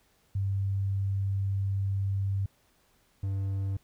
sine / triangle tone pair in turn, 98 / 97.48 Hz, G2 / G2, 0 / -9 cents, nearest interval unison, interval 9 cents, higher first, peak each -26 dBFS, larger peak neither, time 0.35-2.46 / 3.23-3.77 s, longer first, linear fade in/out 5 ms, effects pink hiss -67 dBFS RMS until 3.83 s

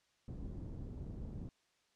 pink low-pass noise, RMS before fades -45 dBFS, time 0.28-1.49 s, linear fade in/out 2 ms, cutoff 250 Hz, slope 12 dB/octave, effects white hiss -75 dBFS RMS until 1.95 s + low-pass 6000 Hz 12 dB/octave

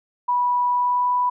sine tone with pitch glide, 980 to 988 Hz, B5 to B5, -14 to 0 cents, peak -17 dBFS, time 0.28-1.3 s, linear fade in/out 10 ms, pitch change +14 cents, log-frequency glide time 0.67-1.13 s, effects none

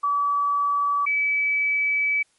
sine tone pair in turn, 1147 / 2294 Hz, D6 / D7, -41 / -41 cents, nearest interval octave, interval 1200 cents, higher second, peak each -19 dBFS, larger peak neither, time 0.03-1.06 / 1.06-2.23 s, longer second, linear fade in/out 10 ms, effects white hiss -64 dBFS RMS until 2.38 s + MP3 48 kbps

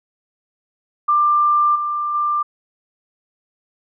sine tone with level steps, 1188 Hz, D6, 20 cents sharp, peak -12 / -19 / -16 dBFS, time 1.08-2.43 s, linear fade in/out 10 ms, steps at 1.75 / 2.14 s, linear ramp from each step 10 ms, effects none

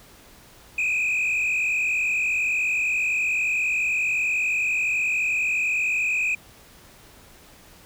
sine tone with frequency modulation, 2489 Hz, D#7, in tune, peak -18 dBFS, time 0.78-6.35 s, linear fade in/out 5 ms, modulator 48.6 Hz, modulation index 1.9, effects tanh soft clip ceiling -20 dBFS + pink hiss -50 dBFS RMS until 7.85 s

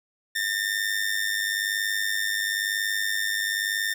sawtooth tone with amplitude modulation, 1808 Hz, A6, 47 cents sharp, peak -18 dBFS, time 0.35-3.94 s, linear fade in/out 10 ms, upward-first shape sine, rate 101 Hz, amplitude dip 65%, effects none

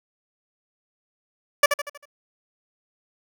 15% pulse tone with echo, 578 Hz, D5, 28 cents flat, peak -5 dBFS, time 1.63-1.66 s, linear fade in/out 5 ms, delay 79 ms, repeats 5, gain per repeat -7 dB, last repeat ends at 2.055 s, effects none

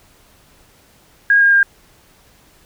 sine tone with pitch steps, 1634 / 1619.9 / 1605.9 Hz, G#6 / G#6 / G6, -29 / -44 / +41 cents, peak -8 dBFS, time 1.3-1.63 s, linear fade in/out 2 ms, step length 110 ms, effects pink hiss -51 dBFS RMS until 2.65 s

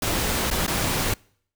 pink noise with dropouts, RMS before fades -24 dBFS, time 0.02-1.14 s, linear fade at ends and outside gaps 5 ms, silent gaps 0.504-0.51 / 0.667-0.677 s, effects noise-tail reverb RT60 0.6 s tail -26 dB re dry

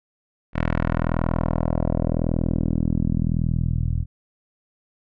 10% pulse tone with low-pass filter sweep, 40.91 Hz, E1, 12 cents flat, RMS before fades -22 dBFS, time 0.53-4.06 s, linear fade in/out 50 ms, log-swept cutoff 2200 to 100 Hz, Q 1.4, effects none

